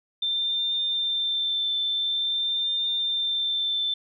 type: tone with vibrato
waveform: sine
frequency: 3572 Hz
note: A7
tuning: 25 cents sharp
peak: -23 dBFS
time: 0.22-3.94 s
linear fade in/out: 5 ms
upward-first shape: triangle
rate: 0.48 Hz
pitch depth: 17 cents each way
effects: none